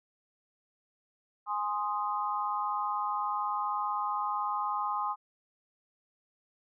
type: chord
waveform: sine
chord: Ab major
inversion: none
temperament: equal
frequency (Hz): 830.6 / 1046.5 / 1244.5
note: Ab5 / C6 / Eb6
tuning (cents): 0 / 0 / 0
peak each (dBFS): -34 / -33 / -34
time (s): 1.46-5.16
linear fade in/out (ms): 50
effects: none